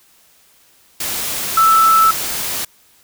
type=tone in noise; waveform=sine; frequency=1318.5 Hz; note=E6; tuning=in tune; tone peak=-8 dBFS; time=1.57-2.11 s; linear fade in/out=5 ms; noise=white; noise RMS=-22 dBFS; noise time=1-2.65 s; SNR=+11 dB; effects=white hiss -52 dBFS RMS until 3.03 s